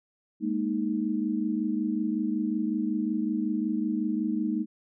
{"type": "chord", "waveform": "sine", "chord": "Ab suspended second", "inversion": "none", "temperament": "equal", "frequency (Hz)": [207.7, 233.1, 311.1], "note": ["Ab3", "Bb3", "Eb4"], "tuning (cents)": [0, 0, 0], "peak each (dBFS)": [-30, -30, -29], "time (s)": [0.4, 4.66], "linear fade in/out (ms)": 50, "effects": []}